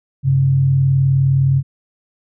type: tone pair together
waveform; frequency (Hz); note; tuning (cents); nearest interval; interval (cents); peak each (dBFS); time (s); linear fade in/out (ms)
sine; 96.2 / 135.73; G2 / C#3; -32 / -36; tritone; 596; -21 / -11; 0.23-1.63; 50
effects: none